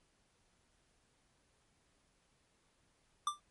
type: tone with exponential decay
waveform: square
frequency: 1182 Hz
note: D6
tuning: 11 cents sharp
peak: -29 dBFS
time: 3.27-3.4 s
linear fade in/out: 2 ms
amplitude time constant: 27 ms
effects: pink hiss -74 dBFS RMS until 3.5 s + MP3 48 kbps